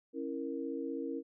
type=chord; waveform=sine; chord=A# diminished; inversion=first; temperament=equal with one note detuned; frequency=273.7 / 329.6 / 466.2 Hz; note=C#4 / E4 / A#4; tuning=-22 / 0 / 0 cents; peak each=-39 / -40 / -40 dBFS; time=0.13-1.23 s; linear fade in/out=50 ms; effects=none